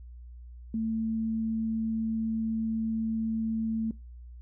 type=tone; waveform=sine; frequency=223 Hz; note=A3; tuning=23 cents sharp; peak=-27 dBFS; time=0.74-3.91 s; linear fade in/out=2 ms; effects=noise-tail reverb RT60 0.2 s tail -21 dB re dry + added 60 Hz sine -43 dBFS peak until 4.41 s